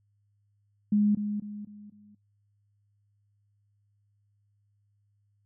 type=tone with echo; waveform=sine; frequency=207.7 Hz; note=G#3; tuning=in tune; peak=-20 dBFS; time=0.92-1.15 s; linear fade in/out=5 ms; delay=250 ms; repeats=4; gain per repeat=-8 dB; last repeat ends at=2.15 s; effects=noise-tail reverb RT60 0.1 s tail -19 dB re dry + added 102 Hz sine -67 dBFS peak until 5.45 s